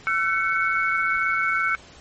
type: tone cluster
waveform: sine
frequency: 1343 / 1514 / 2217 Hz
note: E6 / F#6 / C#7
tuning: +32 / +39 / 0 cents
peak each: -24 dBFS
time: 0.07-1.75 s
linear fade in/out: 0 ms
effects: pink hiss -47 dBFS RMS until 2 s + MP3 32 kbps